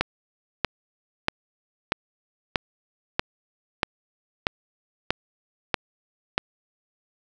click train, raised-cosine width 0.3 ms, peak -4 dBFS, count 11, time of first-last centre 0.01-6.379 s, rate 1.57 Hz, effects none

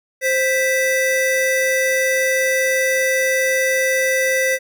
square tone pair together, 523.3 / 1975.7 Hz, C5 / B6, 0 / 0 cents, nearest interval octave + major seventh, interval 2300 cents, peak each -19 / -19 dBFS, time 0.21-4.59 s, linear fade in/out 50 ms, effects none

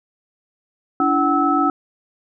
sine tone cluster, 287.1 / 334.3 / 751 / 1302 Hz, D4 / E4 / F#5 / E6, -39 / +24 / +26 / -22 cents, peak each -19 / -23 / -21 / -18 dBFS, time 1-1.7 s, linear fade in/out 2 ms, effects none

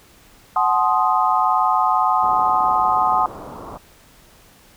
sine chord, F# diminished seventh, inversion none, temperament equal with one note detuned, 740 / 861.9 / 1046.5 / 1244.5 Hz, F#5 / A5 / C6 / Eb6, 0 / -36 / 0 / 0 cents, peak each -20 dBFS, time 0.56-3.26 s, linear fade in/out 2 ms
white low-pass noise, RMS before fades -35 dBFS, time 2.22-3.78 s, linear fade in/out 10 ms, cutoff 1200 Hz, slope 48 dB/octave
effects pink hiss -50 dBFS RMS until 4.76 s

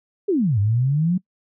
sine exponential two-way sweep, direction down then up, 431.3 to 98 to 188.2 Hz, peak -16 dBFS, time 0.28-1.18 s, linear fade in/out 10 ms, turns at 0.59 s, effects noise-tail reverb RT60 0.1 s tail -24 dB re dry

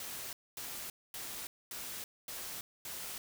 white noise bursts, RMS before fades -43 dBFS, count 6, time 0-3.18 s, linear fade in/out 2 ms, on 330 ms, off 240 ms, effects none

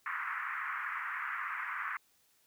pink band-pass noise, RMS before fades -38 dBFS, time 0.06-1.97 s, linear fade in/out 2 ms, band 1100 to 2100 Hz, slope 48 dB/octave, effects white hiss -70 dBFS RMS until 2.46 s

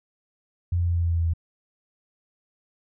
sine tone with pitch steps, 87.31 / 86.66 / 86.01 / 85.37 / 84.73 / 84.09 / 83.46 / 82.84 Hz, F2 / F2 / F2 / F2 / E2 / E2 / E2 / E2, 0 / -13 / -26 / -39 / +48 / +35 / +22 / +9 cents, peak -20 dBFS, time 0.72-1.336 s, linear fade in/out 5 ms, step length 77 ms, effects none

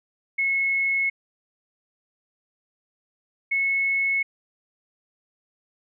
sine tone pair in turn, 2184 / 2193 Hz, C#7 / C#7, -26 / -19 cents, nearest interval unison, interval 7 cents, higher second, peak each -20 / -20 dBFS, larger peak neither, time 0.38-1.1 / 3.51-4.23 s, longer neither, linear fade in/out 10 ms, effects none

